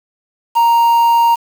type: tone with quantisation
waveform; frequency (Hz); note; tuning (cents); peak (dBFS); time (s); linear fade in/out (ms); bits
triangle; 932.3; A#5; 0; -6; 0.55-1.36; 20; 5
effects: none